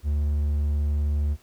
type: tone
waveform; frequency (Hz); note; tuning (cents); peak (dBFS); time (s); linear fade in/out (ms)
triangle; 73.42; D2; 0; -19; 0.03-1.37; 50
effects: pink hiss -58 dBFS RMS until 1.42 s